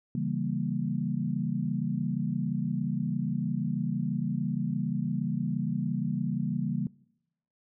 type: chord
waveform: sine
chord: C# diminished seventh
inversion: none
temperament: equal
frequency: 138.59 / 164.81 / 196 / 233.1 Hz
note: C#3 / E3 / G3 / Bb3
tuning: 0 / 0 / 0 / 0 cents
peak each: -33 dBFS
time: 0.15-6.87 s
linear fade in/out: 2 ms
effects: noise-tail reverb RT60 0.8 s tail -23 dB re dry